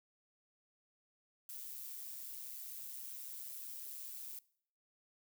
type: noise with amplitude modulation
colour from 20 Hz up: violet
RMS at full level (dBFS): -45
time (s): 1.49-4.39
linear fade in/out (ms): 2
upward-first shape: sine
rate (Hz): 131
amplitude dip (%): 50
effects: noise-tail reverb RT60 0.6 s tail -22 dB re dry